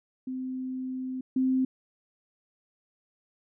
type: tone pair in turn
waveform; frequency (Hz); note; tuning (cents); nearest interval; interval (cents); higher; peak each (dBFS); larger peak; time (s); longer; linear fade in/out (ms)
sine; 258.2 / 260.1; C4 / C4; -23 / -10; unison; 13; second; -31 / -22; second; 0.27-1.21 / 1.36-1.65; first; 5
effects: none